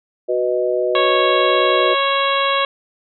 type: chord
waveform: sine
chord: B major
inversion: second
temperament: equal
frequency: 370 / 493.9 / 622.3 Hz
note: F#4 / B4 / D#5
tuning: 0 / 0 / 0 cents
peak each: -20 dBFS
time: 0.28-1.95 s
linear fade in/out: 20 ms
type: harmonic tone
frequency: 552 Hz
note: C#5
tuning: 7 cents flat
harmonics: 1 / 2 / 3 / 4 / 5 / 6 / 7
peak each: -21 / -18 / -26 / -26 / -25 / -24 / -27 dBFS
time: 0.95-2.65 s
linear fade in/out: 2 ms
effects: none